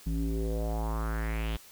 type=tone with low-pass filter sweep; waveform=square; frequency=55.1 Hz; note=A1; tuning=3 cents sharp; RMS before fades=-31 dBFS; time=0.06-1.57 s; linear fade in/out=10 ms; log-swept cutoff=210 to 3400 Hz; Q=3.9; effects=white hiss -53 dBFS RMS until 1.71 s